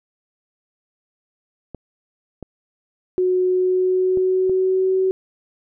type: clicks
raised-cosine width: 2 ms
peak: -19 dBFS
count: 4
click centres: 1.747 / 2.427 / 4.173 / 4.496 s
type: tone with pitch glide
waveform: sine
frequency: 366.9 to 377.4 Hz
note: F#4 to F#4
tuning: -15 to +34 cents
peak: -15 dBFS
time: 3.18-5.11 s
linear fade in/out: 0 ms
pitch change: +49 cents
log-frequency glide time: 3.46-4.96 s
effects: none